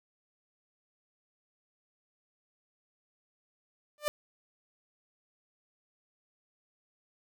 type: tone with exponential growth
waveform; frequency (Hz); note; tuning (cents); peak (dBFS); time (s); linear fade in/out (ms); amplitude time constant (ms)
sawtooth; 595; D5; +22; -20; 3.98-4.08; 0; 20
effects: none